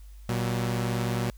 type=tone pair together; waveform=sawtooth; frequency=119.64 / 188.8 Hz; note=A#2 / F#3; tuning=+45 / +35 cents; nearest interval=minor sixth; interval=790 cents; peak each=-23 / -28 dBFS; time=0.29-1.3 s; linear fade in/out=0 ms; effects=added 50 Hz sine -43 dBFS peak until 1.37 s + white hiss -62 dBFS RMS until 1.37 s